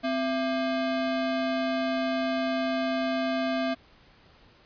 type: ring-modulated tone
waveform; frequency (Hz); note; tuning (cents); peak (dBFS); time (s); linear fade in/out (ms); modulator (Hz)
square; 464.5; A#4; -6; -23; 0.03-3.75; 20; 205
effects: pink hiss -57 dBFS RMS until 4.65 s + resampled to 11025 Hz